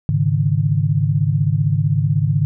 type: chord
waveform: sine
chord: Ab suspended fourth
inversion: none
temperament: equal with one note detuned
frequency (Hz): 103.83 / 138.59 / 154.4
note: Ab2 / Db3 / Eb3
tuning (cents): 0 / 0 / -13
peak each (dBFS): -19 / -18 / -18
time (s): 0.09-2.45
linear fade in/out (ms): 0
effects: none